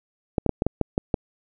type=clicks; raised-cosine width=2 ms; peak=-7 dBFS; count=8; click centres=0.382 / 0.463 / 0.493 / 0.621 / 0.666 / 0.813 / 0.979 / 1.142 s; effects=none